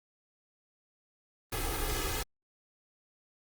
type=noise with comb filter; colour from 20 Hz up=pink; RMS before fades=-33 dBFS; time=1.52-2.23 s; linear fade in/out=5 ms; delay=2.4 ms; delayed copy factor=+0.95; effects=Opus 32 kbps